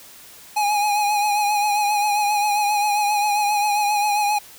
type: tone with vibrato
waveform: square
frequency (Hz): 830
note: G#5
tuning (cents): -1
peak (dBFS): -18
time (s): 0.56-4.39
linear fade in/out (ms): 10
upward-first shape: triangle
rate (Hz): 7.5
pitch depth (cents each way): 46
effects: white hiss -44 dBFS RMS until 4.58 s